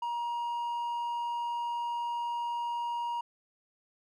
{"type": "tone with hard clipping", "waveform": "sine", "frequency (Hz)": 948, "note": "A#5", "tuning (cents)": 29, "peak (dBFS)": -32, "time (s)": [0.02, 3.21], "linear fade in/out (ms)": 5, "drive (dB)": 3, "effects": []}